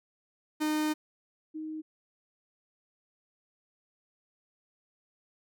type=tone pair in turn; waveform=45% pulse / sine; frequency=306.3 / 312.4 Hz; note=D#4 / D#4; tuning=-27 / +7 cents; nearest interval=unison; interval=34 cents; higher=second; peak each=-27 / -35 dBFS; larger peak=first; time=0.6-0.94 / 1.54-1.82 s; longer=first; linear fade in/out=20 ms; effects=none